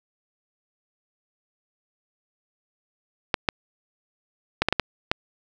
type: clicks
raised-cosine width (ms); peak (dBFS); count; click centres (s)
0.3; -3; 7; 3.342 / 3.488 / 4.62 / 4.686 / 4.726 / 4.797 / 5.115
effects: none